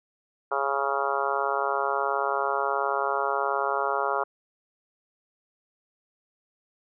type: harmonic tone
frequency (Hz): 138.59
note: C#3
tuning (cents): 0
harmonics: 3 / 4 / 5 / 6 / 7 / 8 / 9 / 10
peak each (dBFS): -32 / -32 / -32 / -32 / -32 / -32 / -32 / -32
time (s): 0.51-4.24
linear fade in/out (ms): 10
effects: none